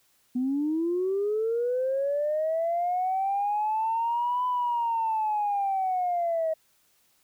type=linear two-way sweep; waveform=sine; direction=up then down; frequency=244.6 to 1002 to 632 Hz; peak=-23 dBFS; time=0.35-6.54 s; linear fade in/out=10 ms; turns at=4.46 s; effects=tanh soft clip ceiling -19 dBFS + white hiss -66 dBFS RMS until 7.23 s